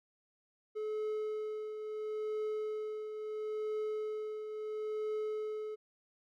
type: tone with tremolo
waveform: triangle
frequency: 429.2 Hz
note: A4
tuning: 43 cents flat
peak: -31 dBFS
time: 0.75-5.76 s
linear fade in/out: 20 ms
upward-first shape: triangle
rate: 0.74 Hz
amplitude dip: 55%
effects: none